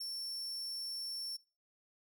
40% pulse tone, 5430 Hz, F8, 50 cents flat, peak -38 dBFS, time 0-1.37 s, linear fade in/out 10 ms, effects noise-tail reverb RT60 0.3 s tail -19 dB re dry

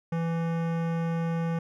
sine tone with hard clipping, 166.2 Hz, E3, 15 cents sharp, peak -28 dBFS, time 0.12-1.59 s, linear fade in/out 5 ms, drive 18 dB, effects none

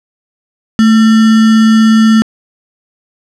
sine tone with sample-and-hold, 220.9 Hz, A3, 7 cents sharp, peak -3 dBFS, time 0.79-2.22 s, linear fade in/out 0 ms, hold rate 1575 Hz, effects low-pass 6000 Hz 12 dB/octave

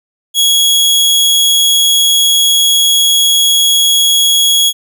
sawtooth tone, 3332 Hz, G#7, 5 cents sharp, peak -4 dBFS, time 0.34-4.73 s, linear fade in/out 50 ms, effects none

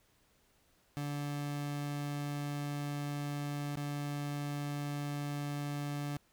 30% pulse tone with dropouts, 144.8 Hz, D3, 24 cents flat, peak -33 dBFS, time 0.97-6.17 s, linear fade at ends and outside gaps 0 ms, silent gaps 3.755-3.771 s, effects pink hiss -70 dBFS RMS until 6.32 s

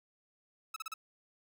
sawtooth tone bursts, 1300 Hz, E6, 24 cents flat, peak -34 dBFS, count 4, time 0.74-0.94 s, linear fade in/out 5 ms, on 23 ms, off 36 ms, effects none

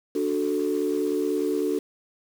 sine chord, D major, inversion none, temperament equal, 293.7 / 370 / 440 Hz, D4 / F#4 / A4, 0 / 0 / 0 cents, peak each -26 dBFS, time 0.15-1.79 s, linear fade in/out 5 ms, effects tanh soft clip ceiling -15 dBFS + 7-bit

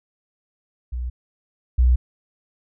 sine tone pair in turn, 61.2 / 61.88 Hz, B1 / B1, -15 / +4 cents, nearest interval unison, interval 19 cents, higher second, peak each -24 / -12 dBFS, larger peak second, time 0.92-1.1 / 1.78-1.96 s, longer neither, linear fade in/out 10 ms, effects none

